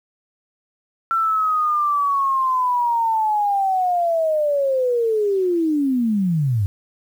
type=linear sweep; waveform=sine; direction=down; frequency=1351 to 92.8 Hz; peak=-16 dBFS; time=1.11-6.66 s; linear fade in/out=0 ms; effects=8-bit